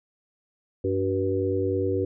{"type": "harmonic tone with a mistuned harmonic", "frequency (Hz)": 96.5, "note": "G2", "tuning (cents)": -27, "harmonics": [1, 3, 4, 5], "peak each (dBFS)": [-29, -30, -26, -28], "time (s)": [0.84, 2.05], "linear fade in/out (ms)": 5, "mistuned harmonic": 4, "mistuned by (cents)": -31, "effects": []}